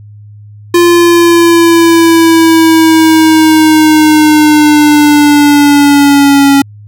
square linear sweep, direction down, 347.8 to 277.2 Hz, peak -3 dBFS, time 0.74-6.62 s, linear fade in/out 5 ms, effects added 104 Hz sine -29 dBFS peak until 6.87 s

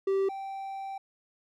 triangle tone pair in turn, 388.9 / 779.6 Hz, G4 / G5, -14 / -10 cents, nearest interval octave, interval 1204 cents, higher second, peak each -22 / -33 dBFS, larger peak first, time 0.07-0.29 / 0.29-0.98 s, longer second, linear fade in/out 5 ms, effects none

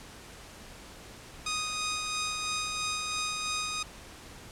10% pulse tone with tremolo, 1244.5 Hz, D#6, in tune, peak -21 dBFS, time 1.46-3.83 s, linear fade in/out 5 ms, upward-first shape sine, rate 3 Hz, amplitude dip 30%, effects pink hiss -48 dBFS RMS until 4.51 s + low-pass 10000 Hz 12 dB/octave

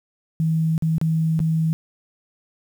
sine tone with dropouts, 160.7 Hz, E3, 44 cents flat, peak -17 dBFS, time 0.4-1.73 s, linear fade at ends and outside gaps 0 ms, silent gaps 0.779-0.823 / 0.982-1.014 / 1.392-1.402 s, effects 8-bit

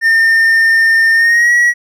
triangle tone with pitch glide, 1812 to 1919.7 Hz, A#6 to B6, -50 to -50 cents, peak -5 dBFS, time 0.01-1.74 s, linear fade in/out 50 ms, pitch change +100 cents, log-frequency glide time 1.14-1.52 s, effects none

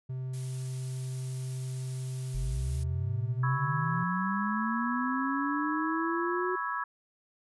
triangle tone, 129.4 Hz, C3, 19 cents flat, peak -31 dBFS, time 0.09-4.04 s, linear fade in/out 10 ms
blue noise, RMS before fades -46 dBFS, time 0.33-2.84 s, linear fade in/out 10 ms
sine linear sweep, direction up, 41.2 to 370 Hz, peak -30 dBFS, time 2.34-6.56 s, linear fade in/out 10 ms
sine chord, C# minor seventh, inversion third, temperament equal with one note detuned, 987.8 / 1108.7 / 1310.2 / 1661.2 Hz, B5 / C#6 / E6 / G#6, 0 / 0 / -11 / 0 cents, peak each -36 dBFS, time 3.43-6.84 s, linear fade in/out 5 ms
effects resampled to 24000 Hz

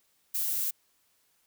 violet noise, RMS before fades -30 dBFS, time 0.34-0.71 s, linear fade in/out 10 ms, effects white hiss -70 dBFS RMS until 1.46 s

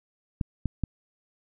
clicks, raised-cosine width 5 ms, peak -14 dBFS, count 3, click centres 0.412 / 0.657 / 0.837 s, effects none

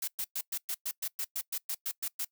blue noise bursts, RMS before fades -34 dBFS, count 14, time 0.02-2.248 s, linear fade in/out 5 ms, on 57 ms, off 110 ms, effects noise-tail reverb RT60 0.1 s tail -22 dB re dry

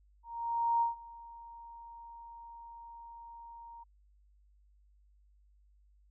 sine tone with ADSR envelope, 932.3 Hz, A#5, in tune, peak -25 dBFS, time 0.23-3.84 s, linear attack 580 ms, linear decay 140 ms, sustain -22 dB, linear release 13 ms, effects added 50 Hz sine -62 dBFS peak until 6.1 s

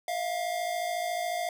square tone pair together, 649 / 703 Hz, E5 / F5, -27 / +11 cents, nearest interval minor second, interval 138 cents, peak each -36 / -31 dBFS, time 0.08-1.49 s, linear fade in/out 2 ms, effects none

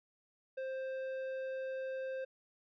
sine tone with tanh clipping, 526 Hz, C5, 9 cents sharp, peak -39 dBFS, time 0.57-2.25 s, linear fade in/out 10 ms, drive 10 dB, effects none

